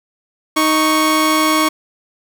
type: tone pair together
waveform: sawtooth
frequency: 311.1 / 1108.6 Hz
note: D#4 / C#6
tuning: 0 / 0 cents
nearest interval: octave + minor seventh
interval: 2200 cents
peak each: -11 dBFS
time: 0.56-1.69 s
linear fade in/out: 10 ms
effects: none